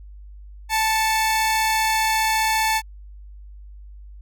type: tone pair together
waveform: sawtooth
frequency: 879.8 / 2217 Hz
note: A5 / C#7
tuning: 0 / 0 cents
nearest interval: octave + major third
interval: 1600 cents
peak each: -15 / -23 dBFS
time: 0.69-2.82 s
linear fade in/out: 50 ms
effects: added 50 Hz sine -38 dBFS peak until 4.21 s